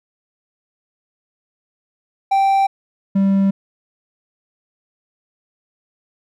triangle tone pair in turn, 782 / 195.5 Hz, G5 / G3, -4 / -4 cents, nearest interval 2 octaves, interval 2400 cents, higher first, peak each -10 dBFS, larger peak neither, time 2.31-2.67 / 3.15-3.51 s, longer neither, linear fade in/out 10 ms, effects none

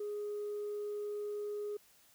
sine tone, 415.3 Hz, G#4, in tune, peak -35 dBFS, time 0-1.77 s, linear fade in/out 5 ms, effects tanh soft clip ceiling -34 dBFS + white hiss -65 dBFS RMS until 2.14 s

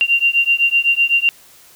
sine beating tone pair, 2768 / 2775.9 Hz, F7 / F7, -16 / -11 cents, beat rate 7.9 Hz, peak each -15 dBFS, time 0.01-1.29 s, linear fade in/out 0 ms, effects white hiss -46 dBFS RMS until 1.75 s

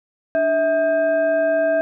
sine tone with frequency modulation, 650 Hz, E5, 24 cents flat, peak -15 dBFS, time 0.35-1.81 s, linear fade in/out 0 ms, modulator 944 Hz, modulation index 0.53, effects none

